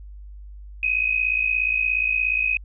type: tone pair together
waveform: sine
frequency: 2497 / 2554 Hz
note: D#7 / D#7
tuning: +6 / +45 cents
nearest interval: unison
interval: 39 cents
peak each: -22 dBFS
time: 0.83-2.57 s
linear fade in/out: 2 ms
effects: added 50 Hz sine -37 dBFS peak until 2.64 s